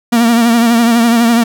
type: tone with vibrato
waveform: 45% pulse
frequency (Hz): 233.1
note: A#3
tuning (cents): 0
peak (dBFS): -7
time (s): 0.12-1.44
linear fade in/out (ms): 10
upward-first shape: triangle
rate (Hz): 12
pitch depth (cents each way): 60
effects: none